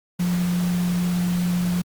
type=tone in noise; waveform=sine; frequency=177.1 Hz; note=F3; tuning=24 cents sharp; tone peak=-19 dBFS; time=0.19-1.82 s; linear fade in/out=10 ms; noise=pink; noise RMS=-34 dBFS; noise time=0.19-1.82 s; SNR=+12 dB; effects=high-pass 80 Hz 12 dB/octave + Opus 48 kbps